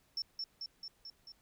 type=tone with echo; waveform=sine; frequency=5400 Hz; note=E8; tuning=41 cents sharp; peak=-33 dBFS; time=0.17-0.22 s; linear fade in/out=2 ms; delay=220 ms; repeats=5; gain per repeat=-3 dB; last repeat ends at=1.32 s; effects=tanh soft clip ceiling -30 dBFS + pink hiss -71 dBFS RMS until 1.41 s